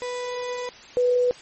35% pulse / sine tone pair in turn, 493.9 / 493.9 Hz, B4 / B4, 0 / 0 cents, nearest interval unison, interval 0 cents, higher neither, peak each -26 / -17 dBFS, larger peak second, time 0.02-0.69 / 0.97-1.31 s, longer first, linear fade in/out 0 ms, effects white hiss -45 dBFS RMS until 1.41 s + MP3 32 kbps

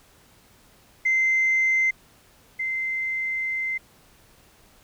sine tone pair in turn, 2076 / 2076 Hz, C7 / C7, -14 / -14 cents, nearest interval unison, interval 0 cents, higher neither, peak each -17 / -24 dBFS, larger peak first, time 1.05-1.91 / 2.59-3.78 s, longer second, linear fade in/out 10 ms, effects tanh soft clip ceiling -14 dBFS + pink hiss -56 dBFS RMS until 4.83 s

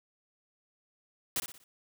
white noise with echo, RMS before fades -31 dBFS, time 1.36-1.4 s, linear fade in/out 2 ms, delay 60 ms, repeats 4, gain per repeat -8 dB, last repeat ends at 1.64 s, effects none

